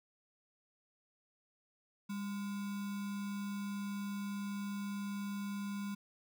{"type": "tone with sample-and-hold", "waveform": "sine", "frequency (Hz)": 200.8, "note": "G3", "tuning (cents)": 42, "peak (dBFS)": -37, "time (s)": [2.09, 5.95], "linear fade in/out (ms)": 10, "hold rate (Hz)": 1225, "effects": []}